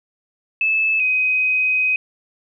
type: tone pair in turn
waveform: sine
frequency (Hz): 2614 / 2516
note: E7 / D#7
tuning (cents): -15 / +19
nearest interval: minor second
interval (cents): 66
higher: first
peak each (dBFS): -15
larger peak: neither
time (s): 0.61-1 / 1-1.96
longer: second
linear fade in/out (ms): 2
effects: none